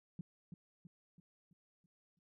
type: tone with echo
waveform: sine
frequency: 171.2 Hz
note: F3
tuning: 34 cents flat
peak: -40 dBFS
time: 0.19-0.21 s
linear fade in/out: 2 ms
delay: 330 ms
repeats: 6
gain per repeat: -6 dB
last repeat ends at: 2.19 s
effects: none